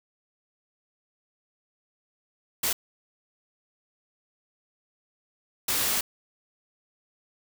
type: noise bursts at uneven times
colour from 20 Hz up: white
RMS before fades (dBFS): -26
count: 2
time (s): 2.63-2.73 / 5.68-6.01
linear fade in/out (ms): 5
effects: none